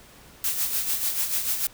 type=noise with tremolo; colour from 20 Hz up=blue; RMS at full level=-24 dBFS; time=0.44-1.67 s; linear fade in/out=2 ms; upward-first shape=sine; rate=6.8 Hz; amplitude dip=55%; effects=pink hiss -50 dBFS RMS until 1.73 s